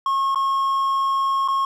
triangle tone with dropouts, 1086 Hz, C#6, 36 cents flat, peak -16 dBFS, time 0.06-1.65 s, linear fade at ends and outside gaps 2 ms, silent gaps 0.347-0.357 / 1.478-1.484 s, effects none

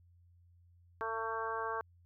harmonic tone, 224.4 Hz, A3, 34 cents sharp, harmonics 2 / 3 / 4 / 5 / 6 / 7, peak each -41 / -45 / -41 / -39 / -46 / -43 dBFS, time 1.01-1.81 s, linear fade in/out 0 ms, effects added 87 Hz sine -61 dBFS peak until 2.05 s

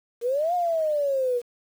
sine exponential two-way sweep, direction up then down, 457.6 to 723 to 474.6 Hz, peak -21 dBFS, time 0.21-1.42 s, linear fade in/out 50 ms, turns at 0.54 s, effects 8-bit

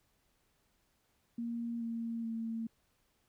sine tone with pitch steps, 234 / 230.2 / 226.6 Hz, A#3 / A#3 / A#3, +7 / -22 / -49 cents, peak -35 dBFS, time 1.38-2.67 s, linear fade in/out 5 ms, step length 430 ms, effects pink hiss -75 dBFS RMS until 3.28 s

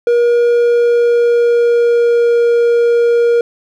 triangle tone with pitch glide, 476.3 to 471.9 Hz, A#4 to A#4, +37 to +21 cents, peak -6 dBFS, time 0.07-3.41 s, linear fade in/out 2 ms, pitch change -16 cents, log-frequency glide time 0.43-2.41 s, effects none

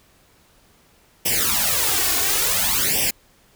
white noise with flanger, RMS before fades -20 dBFS, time 1.25-3.11 s, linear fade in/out 10 ms, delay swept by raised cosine 0.36 to 2.76 ms, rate 0.57 Hz, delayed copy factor +1, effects pink hiss -56 dBFS RMS until 3.55 s

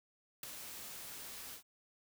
white noise with ADSR envelope, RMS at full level -38 dBFS, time 0.43-1.63 s, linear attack 4 ms, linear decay 5 ms, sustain -10 dB, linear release 97 ms, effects none

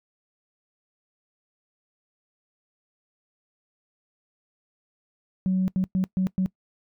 sine tone bursts at uneven times, 186.8 Hz, F#3, 17 cents sharp, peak -19 dBFS, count 5, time 5.46-5.68 / 5.76-5.84 / 5.95-6.04 / 6.17-6.27 / 6.38-6.46 s, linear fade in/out 0 ms, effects noise-tail reverb RT60 0.1 s tail -22 dB re dry + tanh soft clip ceiling -16 dBFS

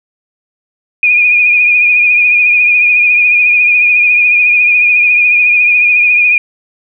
sine tone with vibrato, 2450 Hz, D#7, 27 cents flat, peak -5 dBFS, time 1.03-6.38 s, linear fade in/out 2 ms, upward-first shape triangle, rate 14 Hz, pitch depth 46 cents each way, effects none

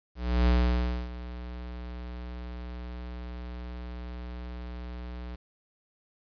square tone with ADSR envelope, 60.7 Hz, B1, 29 cents flat, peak -20 dBFS, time 0.15-5.36 s, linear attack 320 ms, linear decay 610 ms, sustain -17 dB, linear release 11 ms, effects resampled to 11025 Hz + 10-bit

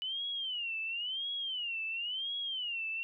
sine tone with vibrato, 2960 Hz, F#7, in tune, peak -34 dBFS, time 0.02-3.03 s, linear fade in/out 0 ms, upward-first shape sine, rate 0.96 Hz, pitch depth 200 cents each way, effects none

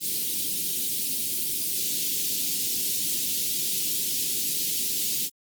white band-stop noise, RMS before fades -27 dBFS, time 0-5.3 s, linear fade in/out 50 ms, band 370 to 3000 Hz, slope 24 dB/octave, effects high-pass 150 Hz 12 dB/octave + Opus 24 kbps

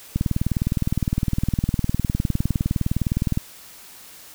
click train, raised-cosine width 5 ms, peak -8 dBFS, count 64, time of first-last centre 0.16-3.374 s, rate 19.6 Hz, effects white hiss -44 dBFS RMS until 4.34 s

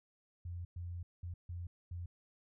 sine tone bursts at uneven times, 87.31 Hz, F2, in tune, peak -40 dBFS, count 5, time 0.45-0.65 / 0.76-1.03 / 1.23-1.34 / 1.49-1.67 / 1.91-2.06 s, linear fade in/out 5 ms, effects none

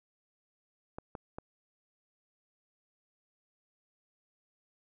clicks, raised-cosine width 1 ms, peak -26 dBFS, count 3, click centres 0.985 / 1.152 / 1.385 s, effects none

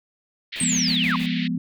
pink band-pass noise, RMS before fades -32 dBFS, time 0.52-1.48 s, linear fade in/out 10 ms, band 1900 to 4100 Hz, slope 48 dB/octave
pink noise with tremolo, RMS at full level -41 dBFS, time 0.56-1.26 s, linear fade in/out 0 ms, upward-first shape square, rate 6.3 Hz, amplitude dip 75%
sine linear sweep, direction down, 8610 to 952 Hz, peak -21 dBFS, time 0.6-1.16 s, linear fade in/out 2 ms
sine chord, F diminished, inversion none, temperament equal, 174.61 / 207.7 / 246.9 Hz, F3 / Ab3 / Cb4, 0 / 0 / 0 cents, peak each -26 / -29 / -25 dBFS, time 0.61-1.58 s, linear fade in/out 5 ms
effects none

